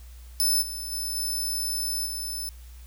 15% pulse tone with level steps, 5274 Hz, E8, in tune, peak -15 / -27 / -23 / -21 / -25 dBFS, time 0.4-2.49 s, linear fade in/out 0 ms, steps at 0.61 / 0.91 / 1.15 / 2.05 s, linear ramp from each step 20 ms, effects added 60 Hz sine -42 dBFS peak until 2.86 s + white hiss -56 dBFS RMS until 2.86 s

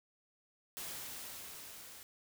white noise with level ramp, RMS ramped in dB -43 to -53 dBFS, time 0.77-2.03 s, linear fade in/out 0 ms, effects none

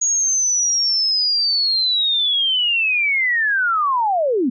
sine linear sweep, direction down, 6710 to 222.9 Hz, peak -15 dBFS, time 0.01-4.5 s, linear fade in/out 10 ms, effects none

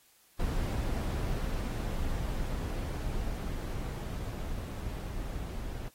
brown noise with level ramp, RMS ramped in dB -31 to -38 dBFS, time 0.39-5.89 s, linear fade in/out 10 ms, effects white hiss -64 dBFS RMS until 5.94 s + AAC 48 kbps

